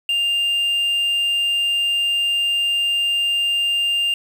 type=tone with quantisation; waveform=triangle; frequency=2800 Hz; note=F7; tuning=4 cents sharp; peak=-15 dBFS; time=0.09-4.14 s; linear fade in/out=2 ms; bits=7; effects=none